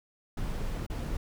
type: noise with dropouts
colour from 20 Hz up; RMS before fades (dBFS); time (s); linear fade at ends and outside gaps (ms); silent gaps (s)
brown; -33; 0.37-1.17; 5; 0.865-0.899
effects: none